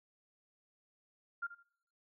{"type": "tone with echo", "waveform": "sine", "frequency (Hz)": 1397, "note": "F6", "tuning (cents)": 0, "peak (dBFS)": -35, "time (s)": [1.42, 1.47], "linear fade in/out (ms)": 10, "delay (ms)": 80, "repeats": 2, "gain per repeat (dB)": -14, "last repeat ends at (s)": 1.63, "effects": ["noise-tail reverb RT60 0.8 s tail -24 dB re dry"]}